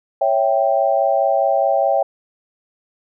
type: chord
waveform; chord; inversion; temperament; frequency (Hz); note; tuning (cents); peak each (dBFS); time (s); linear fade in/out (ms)
sine; C# diminished; none; equal; 554.4 / 659.3 / 784; C#5 / E5 / G5; 0 / 0 / 0; -18; 0.21-2.03; 5
effects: none